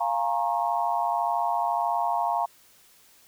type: chord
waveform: sine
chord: Bb minor seventh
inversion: second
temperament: equal with one note detuned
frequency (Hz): 698.5 / 830.6 / 932.3 / 1086.5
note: F5 / Ab5 / Bb5 / Db6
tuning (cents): 0 / 0 / 0 / -35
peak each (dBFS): -27 / -30 / -27 / -32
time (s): 0-2.46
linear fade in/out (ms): 10
effects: white hiss -57 dBFS RMS until 3.27 s